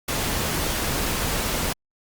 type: noise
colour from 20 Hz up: pink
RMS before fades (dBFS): -25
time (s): 0.08-1.73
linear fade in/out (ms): 5
effects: Opus 48 kbps